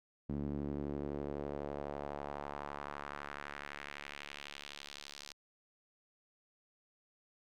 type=tone with band-pass filter sweep; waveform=sawtooth; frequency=71.9 Hz; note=D2; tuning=36 cents flat; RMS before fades=-43 dBFS; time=0.29-5.33 s; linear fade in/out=5 ms; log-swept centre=230 to 4900 Hz; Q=1.6; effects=none